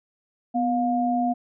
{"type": "tone pair together", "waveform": "sine", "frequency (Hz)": [247.8, 709], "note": ["B3", "F5"], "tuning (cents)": [6, 26], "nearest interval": "octave + tritone", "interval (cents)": 1820, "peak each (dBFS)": -23, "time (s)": [0.54, 1.34], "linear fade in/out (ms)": 20, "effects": []}